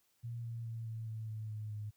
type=tone with pitch steps; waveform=sine; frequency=117.7 / 115.88 / 114.09 / 112.32 / 110.58 / 108.87 / 107.19 / 105.53 Hz; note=A#2 / A#2 / A#2 / A2 / A2 / A2 / A2 / G#2; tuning=+17 / -10 / -37 / +36 / +9 / -18 / -45 / +28 cents; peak=-39 dBFS; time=0.23-1.91 s; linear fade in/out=20 ms; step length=210 ms; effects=white hiss -75 dBFS RMS until 1.96 s